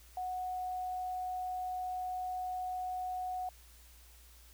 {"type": "tone", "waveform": "sine", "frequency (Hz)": 736, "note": "F#5", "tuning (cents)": -9, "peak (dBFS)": -35, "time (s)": [0.17, 3.49], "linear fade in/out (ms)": 2, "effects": ["added 59 Hz sine -57 dBFS peak until 4.53 s", "white hiss -61 dBFS RMS until 4.53 s"]}